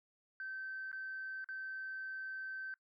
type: tone with dropouts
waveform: sine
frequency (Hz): 1546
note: G6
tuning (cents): -24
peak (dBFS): -40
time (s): 0.4-2.74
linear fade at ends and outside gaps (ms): 1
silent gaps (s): 0.916-0.928 / 1.443-1.488
effects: noise-tail reverb RT60 0.1 s tail -24 dB re dry + tanh soft clip ceiling -36 dBFS